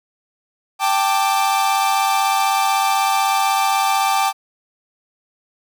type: chord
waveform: 45% pulse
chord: G suspended second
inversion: none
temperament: equal with one note detuned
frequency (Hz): 784 / 880 / 1179.4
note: G5 / A5 / D6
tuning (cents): 0 / 0 / +7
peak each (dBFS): -18 / -21 / -21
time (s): 0.79-4.33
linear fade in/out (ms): 50
effects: none